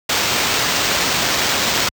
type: noise with sample-and-hold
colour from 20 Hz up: white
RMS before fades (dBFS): -18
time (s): 0.09-1.89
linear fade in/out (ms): 5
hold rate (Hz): 11025
effects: high-pass 60 Hz 12 dB/octave